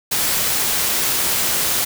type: noise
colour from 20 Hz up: white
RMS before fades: -19 dBFS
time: 0.11-1.85 s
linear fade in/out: 10 ms
effects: none